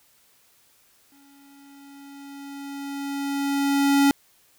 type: tone with exponential growth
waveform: square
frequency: 279.7 Hz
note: C#4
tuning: 16 cents sharp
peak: -15 dBFS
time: 1.12-4.11 s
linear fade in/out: 1 ms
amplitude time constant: 650 ms
effects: white hiss -60 dBFS RMS until 4.58 s